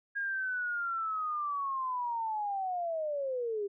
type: linear sweep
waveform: sine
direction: down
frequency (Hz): 1634 to 392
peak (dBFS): -31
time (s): 0.15-3.68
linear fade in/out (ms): 20
effects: none